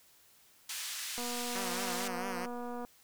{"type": "band-pass noise", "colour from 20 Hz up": "white", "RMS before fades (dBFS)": -40, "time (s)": [0.69, 2.08], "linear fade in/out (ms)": 5, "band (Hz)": [1600, 8400], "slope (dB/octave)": 12}
{"type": "click train", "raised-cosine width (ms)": 1, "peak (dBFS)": -29, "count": 405, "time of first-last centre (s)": [1.18, 2.849], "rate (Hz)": 242}
{"type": "tone with vibrato", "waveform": "5% pulse", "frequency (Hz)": 185, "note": "F#3", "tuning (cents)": 0, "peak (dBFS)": -27, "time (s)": [1.55, 2.46], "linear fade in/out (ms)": 5, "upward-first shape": "triangle", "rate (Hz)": 4.5, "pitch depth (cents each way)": 120}
{"effects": ["white hiss -63 dBFS RMS until 3.03 s"]}